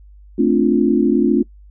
sine chord, D minor seventh, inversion second, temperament equal, 220 / 261.6 / 293.7 / 349.2 Hz, A3 / C4 / D4 / F4, 0 / 0 / 0 / 0 cents, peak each -17 dBFS, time 0.38-1.43 s, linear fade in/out 10 ms, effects noise-tail reverb RT60 0.1 s tail -22 dB re dry + added 50 Hz sine -40 dBFS peak until 1.7 s

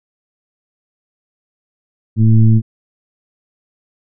sine tone with frequency modulation, 110 Hz, A2, in tune, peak -6 dBFS, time 2.16-2.62 s, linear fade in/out 50 ms, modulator 111 Hz, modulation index 0.86, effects none

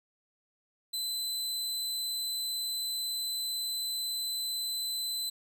sawtooth tone, 4031 Hz, B7, 35 cents sharp, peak -29 dBFS, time 0.93-5.3 s, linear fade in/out 10 ms, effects none

